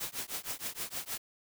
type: noise with tremolo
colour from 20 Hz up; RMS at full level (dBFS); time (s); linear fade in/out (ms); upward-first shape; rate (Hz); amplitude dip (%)
white; -35; 0-1.18; 10; triangle; 6.4; 100
effects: none